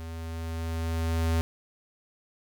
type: tone with level ramp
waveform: square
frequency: 82 Hz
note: E2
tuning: 9 cents flat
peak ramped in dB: -37 to -23 dBFS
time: 0-1.41 s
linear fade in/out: 0 ms
effects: none